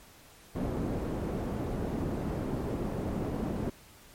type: low-pass noise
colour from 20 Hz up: white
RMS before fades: -33 dBFS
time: 0.55-3.7 s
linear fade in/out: 5 ms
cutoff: 360 Hz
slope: 12 dB/octave
effects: pink hiss -55 dBFS RMS until 4.14 s + MP3 64 kbps